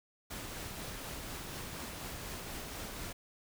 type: noise with tremolo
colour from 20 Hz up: pink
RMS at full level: -42 dBFS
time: 0.3-3.13 s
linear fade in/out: 10 ms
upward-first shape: triangle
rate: 4.1 Hz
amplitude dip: 25%
effects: none